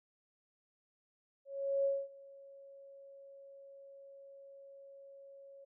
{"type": "tone with ADSR envelope", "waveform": "sine", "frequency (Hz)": 552, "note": "C#5", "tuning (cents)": -7, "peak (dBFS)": -28, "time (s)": [1.45, 5.65], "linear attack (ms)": 400, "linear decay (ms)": 230, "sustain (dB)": -24, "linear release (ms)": 12, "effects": []}